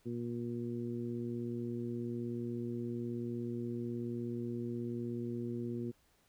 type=harmonic tone; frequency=118.9 Hz; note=A#2; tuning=35 cents sharp; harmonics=1 / 2 / 3 / 4; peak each=-42 / -39 / -41 / -52 dBFS; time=0.05-5.92 s; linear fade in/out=20 ms; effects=pink hiss -71 dBFS RMS until 6.28 s